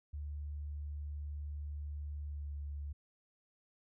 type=tone with pitch glide; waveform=sine; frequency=73.42 to 72.24 Hz; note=D2 to D2; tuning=0 to -28 cents; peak=-39 dBFS; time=0.13-2.93 s; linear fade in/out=10 ms; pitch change=-28 cents; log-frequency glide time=2.25-2.53 s; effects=none

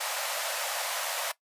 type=high-pass noise; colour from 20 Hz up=pink; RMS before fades=-32 dBFS; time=0-1.32 s; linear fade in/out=10 ms; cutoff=530 Hz; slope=96 dB/octave; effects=noise-tail reverb RT60 0.1 s tail -17 dB re dry + resampled to 32000 Hz

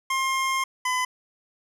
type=tone pair in turn; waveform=25% pulse; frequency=1063 / 1009.5 Hz; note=C6 / B5; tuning=+27 / +38 cents; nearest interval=minor second; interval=89 cents; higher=first; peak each=-19 dBFS; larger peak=neither; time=0.1-0.64 / 0.85-1.05 s; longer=first; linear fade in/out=5 ms; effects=low-pass 12000 Hz 12 dB/octave

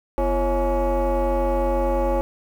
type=tone with frequency modulation; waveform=sine; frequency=250.4 Hz; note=B3; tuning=24 cents sharp; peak=-16 dBFS; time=0.18-2.21 s; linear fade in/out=0 ms; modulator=296 Hz; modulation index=2; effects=tanh soft clip ceiling -16 dBFS + 8-bit

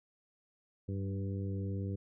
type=harmonic tone with a mistuned harmonic; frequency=98 Hz; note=G2; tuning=in tune; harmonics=1 / 2 / 3 / 4 / 5; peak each=-35 / -41 / -45 / -47 / -49 dBFS; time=0.88-1.96 s; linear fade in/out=10 ms; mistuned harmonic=2; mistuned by=-18 cents; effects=none

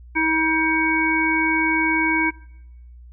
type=harmonic tone with a mistuned harmonic; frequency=320 Hz; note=D#4; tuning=49 cents sharp; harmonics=1 / 3 / 5 / 7; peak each=-22 / -24 / -25 / -20 dBFS; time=0.15-2.31 s; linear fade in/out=20 ms; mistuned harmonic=5; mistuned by=-25 cents; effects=noise-tail reverb RT60 0.8 s tail -21 dB re dry + added 60 Hz sine -40 dBFS peak until 3.12 s

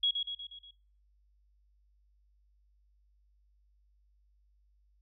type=tone with echo; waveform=sine; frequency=3322 Hz; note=G#7; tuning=in tune; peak=-25 dBFS; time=0.03-0.11 s; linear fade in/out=5 ms; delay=120 ms; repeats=5; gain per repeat=-5 dB; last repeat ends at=0.71 s; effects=noise-tail reverb RT60 0.5 s tail -23 dB re dry + added 50 Hz sine -65 dBFS peak until 5.01 s

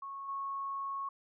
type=tone with level steps; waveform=sine; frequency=1100 Hz; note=C#6; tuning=14 cents flat; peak=-40 / -35 dBFS; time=0.02-1.09 s; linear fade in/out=5 ms; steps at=0.28 s; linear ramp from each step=10 ms; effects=none

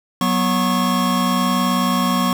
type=tone cluster; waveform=square; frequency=185.3 / 244.3 / 1095 Hz; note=F#3 / B3 / C#6; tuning=+3 / -19 / -22 cents; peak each=-21 dBFS; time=0.21-2.33 s; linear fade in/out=2 ms; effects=none

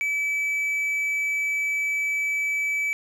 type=tone; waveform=triangle; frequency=2300 Hz; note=D7; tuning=37 cents flat; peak=-21 dBFS; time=0.01-2.93 s; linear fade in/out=0 ms; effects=none

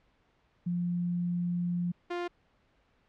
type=tone pair in turn; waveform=sine / sawtooth; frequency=175.2 / 350.4 Hz; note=F3 / F4; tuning=+6 / +6 cents; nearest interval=octave; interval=1200 cents; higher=second; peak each=-28 dBFS; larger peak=neither; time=0.66-1.92 / 2.1-2.28 s; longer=first; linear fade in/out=10 ms; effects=pink hiss -69 dBFS RMS until 3.08 s + low-pass 3000 Hz 12 dB/octave

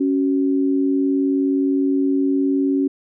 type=tone pair together; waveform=sine; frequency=277 / 376.3 Hz; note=C#4 / F#4; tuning=-1 / +29 cents; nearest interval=perfect fourth; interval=530 cents; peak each=-16 / -23 dBFS; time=0-2.88 s; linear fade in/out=10 ms; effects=none

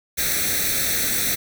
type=noise with comb filter; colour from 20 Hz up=white; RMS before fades=-22 dBFS; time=0.17-1.36 s; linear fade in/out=20 ms; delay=0.5 ms; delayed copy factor=+0.8; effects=none

